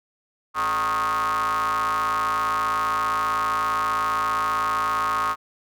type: ring-modulated tone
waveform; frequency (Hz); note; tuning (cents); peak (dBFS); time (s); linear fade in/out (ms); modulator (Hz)
square; 81.6; E2; -17; -19; 0.54-5.36; 50; 1170
effects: none